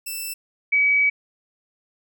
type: tone pair in turn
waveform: 5% pulse / sine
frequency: 2658 / 2276 Hz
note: E7 / C#7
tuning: +14 / +45 cents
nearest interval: minor third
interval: 269 cents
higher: first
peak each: -19 / -15 dBFS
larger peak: second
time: 0.06-0.34 / 0.72-1.1 s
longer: second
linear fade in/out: 10 ms
effects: none